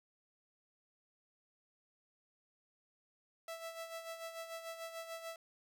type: tone with tremolo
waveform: sawtooth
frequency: 659.3 Hz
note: E5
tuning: in tune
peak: -38 dBFS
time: 3.48-5.36 s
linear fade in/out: 2 ms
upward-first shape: sine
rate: 6.8 Hz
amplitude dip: 60%
effects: none